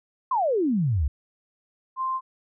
sine exponential sweep, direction down, 1096 to 63 Hz, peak -20 dBFS, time 0.31-1.08 s, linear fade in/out 5 ms
sine tone, 1046.5 Hz, C6, in tune, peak -24 dBFS, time 1.96-2.21 s, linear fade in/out 50 ms
effects none

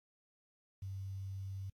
sine tone with quantisation, 96.7 Hz, G2, 23 cents flat, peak -40 dBFS, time 0.82-1.7 s, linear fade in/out 5 ms, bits 11, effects AAC 64 kbps

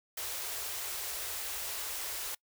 white band-stop noise, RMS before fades -38 dBFS, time 0.17-2.35 s, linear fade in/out 5 ms, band 100 to 350 Hz, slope 48 dB/octave, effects noise-tail reverb RT60 0.1 s tail -25 dB re dry

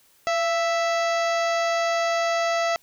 harmonic tone with a mistuned harmonic, 659.3 Hz, E5, in tune, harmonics 1 / 2 / 3 / 4 / 5 / 6 / 7 / 8 / 9 / 10, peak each -22 / -28 / -30 / -35 / -39 / -40 / -38 / -41 / -44 / -40 dBFS, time 0.27-2.76 s, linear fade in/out 0 ms, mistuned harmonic 1, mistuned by +45 cents, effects white hiss -59 dBFS RMS until 2.82 s

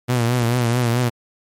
sawtooth tone with vibrato, 120.5 Hz, B2, 42 cents flat, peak -12 dBFS, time 0.08-1.1 s, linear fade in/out 20 ms, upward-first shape triangle, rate 4.6 Hz, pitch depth 86 cents each way, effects MP3 64 kbps

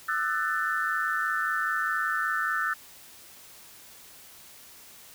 sine tone cluster, 1225 / 1330 / 1494 / 1773 Hz, D#6 / E6 / F#6 / A6, -27 / +15 / +16 / +13 cents, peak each -35 / -30 / -30 / -30 dBFS, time 0.08-2.74 s, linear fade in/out 10 ms, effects white hiss -50 dBFS RMS until 5.14 s

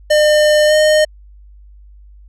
square tone with pitch glide, 604 to 613.5 Hz, D5 to D#5, +48 to -25 cents, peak -9 dBFS, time 0.1-1.05 s, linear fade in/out 10 ms, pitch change +27 cents, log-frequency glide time 0.67-0.73 s, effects added 50 Hz sine -38 dBFS peak until 2.28 s + low-pass 9000 Hz 12 dB/octave

